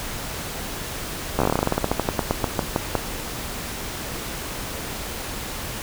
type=slowing click train; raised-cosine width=1 ms; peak=-5 dBFS; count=24; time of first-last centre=1.39-2.953 s; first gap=13 ms; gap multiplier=1.13; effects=pink hiss -31 dBFS RMS until 5.82 s

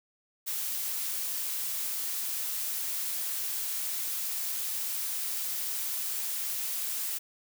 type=noise; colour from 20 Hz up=blue; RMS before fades=-33 dBFS; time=0.46-7.19 s; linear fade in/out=20 ms; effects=none

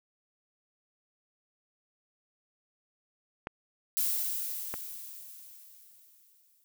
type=clicks; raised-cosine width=0.5 ms; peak=-20 dBFS; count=2; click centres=3.471 / 4.74 s
type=noise with exponential decay; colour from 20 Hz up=violet; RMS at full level=-28 dBFS; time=3.97-6.64 s; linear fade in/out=0 ms; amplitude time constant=580 ms
effects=none

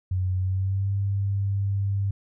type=tone with pitch glide; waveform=sine; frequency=92.5 to 99.14 Hz; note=F#2 to G2; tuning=0 to +20 cents; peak=-22 dBFS; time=0.11-2.11 s; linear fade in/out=5 ms; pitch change=+120 cents; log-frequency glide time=0.37-0.92 s; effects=none

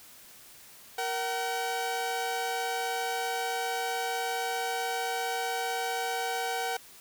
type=tone pair together; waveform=sawtooth; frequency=467.1 / 760 Hz; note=A#4 / F#5; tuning=+3 / +46 cents; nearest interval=minor sixth; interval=843 cents; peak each=-31 / -27 dBFS; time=0.98-6.77 s; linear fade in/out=5 ms; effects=white hiss -52 dBFS RMS until 7 s

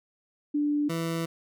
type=tone pair in turn; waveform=sine / 20% pulse; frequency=293.7 / 165.36 Hz; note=D4 / E3; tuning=0 / +6 cents; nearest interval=minor seventh; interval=994 cents; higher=first; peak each=-23 dBFS; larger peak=neither; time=0.54-0.89 / 0.89-1.26 s; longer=second; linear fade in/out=10 ms; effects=none

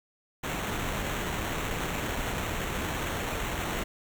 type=noise with sample-and-hold; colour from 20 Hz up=pink; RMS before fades=-32 dBFS; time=0.43-3.84 s; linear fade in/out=10 ms; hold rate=4900 Hz; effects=none

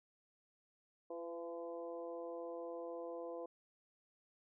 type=harmonic tone with a mistuned harmonic; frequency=170 Hz; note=F3; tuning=46 cents flat; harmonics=2 / 3 / 4 / 5 / 6; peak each=-49 / -45 / -51 / -59 / -56 dBFS; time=1.1-3.46 s; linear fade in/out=5 ms; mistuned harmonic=3; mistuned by=-21 cents; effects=none

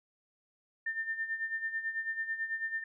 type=tone with tremolo; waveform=sine; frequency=1800 Hz; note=A6; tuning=39 cents sharp; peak=-30 dBFS; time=0.86-2.84 s; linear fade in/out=5 ms; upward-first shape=sine; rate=9.1 Hz; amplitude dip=70%; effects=none

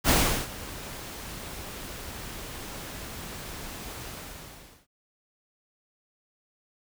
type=noise with ADSR envelope; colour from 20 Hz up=pink; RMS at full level=-20 dBFS; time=0.04-4.87 s; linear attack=50 ms; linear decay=380 ms; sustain=-19 dB; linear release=780 ms; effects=none

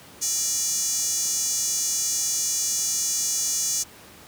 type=tone with high-pass filter; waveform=square; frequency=264.6 Hz; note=C4; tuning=20 cents sharp; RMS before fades=-25 dBFS; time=0.21-3.84 s; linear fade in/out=20 ms; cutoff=6400 Hz; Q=5.1; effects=pink hiss -47 dBFS RMS until 4.27 s + high-pass 80 Hz 12 dB/octave

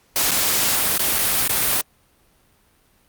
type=noise with dropouts; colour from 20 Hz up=white; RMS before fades=-19 dBFS; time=0.16-1.81 s; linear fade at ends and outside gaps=0 ms; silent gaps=0.309-0.316 / 0.978-0.994 / 1.185-1.189 / 1.477-1.494 s; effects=pink hiss -59 dBFS RMS until 3.08 s + Opus 48 kbps

